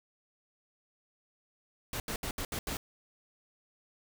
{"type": "noise bursts at uneven times", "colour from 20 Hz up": "pink", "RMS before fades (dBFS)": -36, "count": 6, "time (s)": [[1.93, 2], [2.08, 2.16], [2.23, 2.31], [2.38, 2.45], [2.52, 2.59], [2.67, 2.77]], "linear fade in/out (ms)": 2, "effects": []}